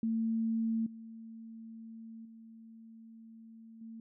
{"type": "tone with level steps", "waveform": "sine", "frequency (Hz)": 225.3, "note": "A3", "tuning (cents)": 41, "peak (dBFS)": [-29, -45, -50, -44], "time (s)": [0.03, 4], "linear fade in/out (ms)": 2, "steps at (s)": [0.86, 2.25, 3.81], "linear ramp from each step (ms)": 5, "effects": []}